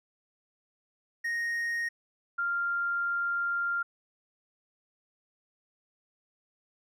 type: tone pair in turn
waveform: triangle / sine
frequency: 1864.7 / 1393.6 Hz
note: A#6 / F6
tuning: 0 / -4 cents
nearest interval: perfect fourth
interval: 504 cents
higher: first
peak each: -27 dBFS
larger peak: neither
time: 1.24-1.89 / 2.38-3.83 s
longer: second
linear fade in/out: 10 ms
effects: none